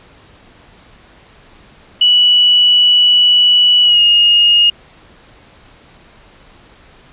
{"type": "tone with pitch glide", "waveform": "sine", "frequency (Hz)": [2947, 2856], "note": ["F#7", "F7"], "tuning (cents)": [-8, 38], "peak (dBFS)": -6, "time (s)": [2.01, 4.7], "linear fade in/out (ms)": 5, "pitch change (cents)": -54, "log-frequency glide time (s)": [3.83, 4.01], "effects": ["pink hiss -44 dBFS RMS until 7.12 s", "resampled to 8000 Hz"]}